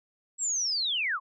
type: linear sweep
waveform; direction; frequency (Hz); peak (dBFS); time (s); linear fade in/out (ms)
sine; down; 7820 to 1000; -26; 0.38-1.2; 50
effects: none